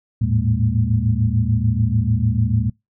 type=tone cluster; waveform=sine; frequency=80.7 / 106.4 / 113.2 / 202.6 / 229.6 Hz; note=E2 / G#2 / A2 / G#3 / A#3; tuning=-36 / +42 / +50 / -43 / -26 cents; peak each=-24 / -21 / -18 / -26 / -26 dBFS; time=0.21-2.7 s; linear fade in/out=10 ms; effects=noise-tail reverb RT60 0.2 s tail -25 dB re dry